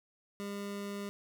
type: tone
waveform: 25% pulse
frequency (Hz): 201.8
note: G#3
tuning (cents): -49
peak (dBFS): -34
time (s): 0.4-1.09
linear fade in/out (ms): 0
effects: none